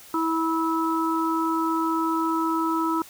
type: harmonic tone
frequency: 325.4 Hz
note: E4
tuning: 22 cents flat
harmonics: 1 / 3 / 4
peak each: -24 / -27 / -27 dBFS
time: 0.14-3.02 s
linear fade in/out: 2 ms
effects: white hiss -47 dBFS RMS until 3.09 s